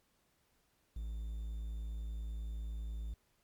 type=tone with quantisation; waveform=triangle; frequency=55 Hz; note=A1; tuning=in tune; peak=-36 dBFS; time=0.96-3.14 s; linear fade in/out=5 ms; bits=11; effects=pink hiss -75 dBFS RMS until 3.43 s + MP3 96 kbps